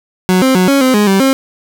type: tone with pitch steps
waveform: 30% pulse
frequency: 184.3 / 262.3 / 183.7 / 276.8 / 258.6 / 207.9 / 193.8 / 267.9 Hz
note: F#3 / C4 / F#3 / C#4 / C4 / G#3 / G3 / C4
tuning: -7 / +4 / -12 / -2 / -20 / +2 / -20 / +41 cents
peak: -5 dBFS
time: 0.29-1.33 s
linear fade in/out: 0 ms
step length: 130 ms
effects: none